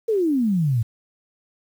sine exponential sweep, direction down, 466.2 to 107.3 Hz, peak -17 dBFS, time 0.08-0.83 s, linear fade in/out 10 ms, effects 8-bit

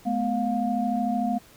sine tone cluster, 213.9 / 247.2 / 708 Hz, A3 / B3 / F5, -49 / +2 / +23 cents, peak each -27 dBFS, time 0.05-1.39 s, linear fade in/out 20 ms, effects pink hiss -53 dBFS RMS until 1.56 s

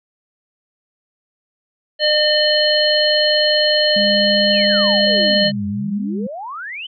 harmonic tone, 605 Hz, D#5, 49 cents flat, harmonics 1 / 3 / 5 / 7, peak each -16 / -21 / -19 / -17 dBFS, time 1.99-5.52 s, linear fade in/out 50 ms
sine tone with pitch glide, 205.2 to 203.3 Hz, G#3 to G#3, -21 to -37 cents, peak -20 dBFS, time 3.96-6.27 s, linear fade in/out 5 ms, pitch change -16 cents, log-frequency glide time 4.49-5.83 s
sine exponential two-way sweep, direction down then up, 3147 to 88.2 to 3147 Hz, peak -26 dBFS, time 4.5-6.87 s, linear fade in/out 10 ms, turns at 5.67 s
effects none

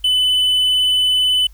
triangle tone, 3006 Hz, F#7, 27 cents sharp, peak -11 dBFS, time 0.04-1.47 s, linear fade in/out 5 ms, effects added 50 Hz sine -39 dBFS peak until 1.53 s + white hiss -56 dBFS RMS until 1.53 s

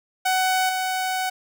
sawtooth tone with level steps, 748 Hz, F#5, 19 cents sharp, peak -15 / -19 dBFS, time 0.25-1.3 s, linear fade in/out 10 ms, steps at 0.69 s, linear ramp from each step 2 ms, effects none

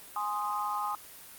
sine chord, Ab major, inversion none, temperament equal, 830.6 / 1046.5 / 1244.5 Hz, Ab5 / C6 / Eb6, 0 / 0 / 0 cents, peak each -34 dBFS, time 0.16-0.95 s, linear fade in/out 2 ms, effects white hiss -49 dBFS RMS until 1.38 s + Opus 32 kbps

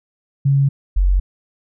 sine tone pair in turn, 138.59 / 46.25 Hz, C#3 / F#1, 0 / 0 cents, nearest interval octave + perfect fifth, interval 1900 cents, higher first, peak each -11 dBFS, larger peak neither, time 0.45-0.69 / 0.96-1.2 s, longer neither, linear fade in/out 10 ms, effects none

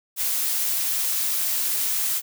blue noise, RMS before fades -24 dBFS, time 0.16-2.22 s, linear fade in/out 50 ms, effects none

